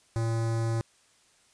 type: tone with notch filter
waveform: square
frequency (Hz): 114.1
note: A#2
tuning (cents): -37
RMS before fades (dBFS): -28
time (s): 0.16-0.81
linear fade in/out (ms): 0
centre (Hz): 2900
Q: 0.86
effects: white hiss -63 dBFS RMS until 1.53 s + resampled to 22050 Hz